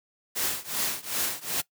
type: noise with tremolo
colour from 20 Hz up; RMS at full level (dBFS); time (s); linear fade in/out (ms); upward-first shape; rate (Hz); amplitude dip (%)
white; -26; 0.35-1.62; 20; triangle; 2.6; 95
effects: noise-tail reverb RT60 0.1 s tail -20 dB re dry + high-pass 100 Hz 12 dB/octave